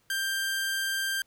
sawtooth tone, 1581 Hz, G6, 14 cents sharp, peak -24 dBFS, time 0.1-1.22 s, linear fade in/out 2 ms, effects pink hiss -68 dBFS RMS until 1.26 s

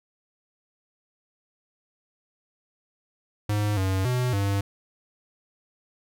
square tone with pitch steps, 104.4 / 95.1 / 125.2 / 99.6 Hz, G#2 / F#2 / B2 / G2, +10 / +48 / +24 / +28 cents, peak -23 dBFS, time 3.49-4.61 s, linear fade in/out 5 ms, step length 280 ms, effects none

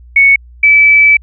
sine tone pair in turn, 2217 / 2305 Hz, C#7 / D7, 0 / -33 cents, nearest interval minor second, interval 67 cents, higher second, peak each -3 dBFS, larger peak neither, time 0.16-0.36 / 0.63-1.17 s, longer second, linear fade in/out 5 ms, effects added 60 Hz sine -34 dBFS peak until 1.22 s

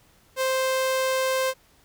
sawtooth tone, 523.3 Hz, C5, in tune, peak -18 dBFS, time 0.36-1.54 s, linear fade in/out 50 ms, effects pink hiss -59 dBFS RMS until 1.84 s

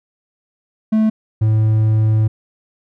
triangle tone pair in turn, 218.1 / 109.05 Hz, A3 / A2, -15 / -15 cents, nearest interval octave, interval 1200 cents, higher first, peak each -9 dBFS, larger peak neither, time 0.92-1.1 / 1.41-2.28 s, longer second, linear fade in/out 10 ms, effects none

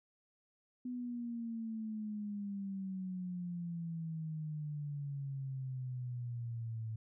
sine exponential sweep, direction down, 250.4 to 110 Hz, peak -38 dBFS, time 0.85-6.96 s, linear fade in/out 5 ms, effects none

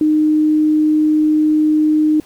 sine tone, 307 Hz, D#4, 23 cents flat, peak -10 dBFS, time 0.01-2.2 s, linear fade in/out 2 ms, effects pink hiss -47 dBFS RMS until 2.25 s

